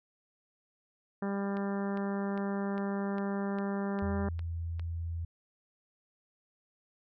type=harmonic tone; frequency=198.7 Hz; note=G3; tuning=24 cents sharp; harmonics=1 / 2 / 3 / 4 / 5 / 6 / 7 / 8 / 9; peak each=-32 / -38 / -42 / -44 / -46 / -48 / -49 / -50 / -51 dBFS; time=1.22-4.29 s; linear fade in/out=5 ms
type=click train; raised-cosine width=0.3 ms; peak=-31 dBFS; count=9; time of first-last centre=1.57-4.796 s; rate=2.48 Hz
type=tone; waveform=sine; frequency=83.8 Hz; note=E2; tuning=29 cents sharp; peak=-33 dBFS; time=4.02-5.25 s; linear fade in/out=5 ms
effects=none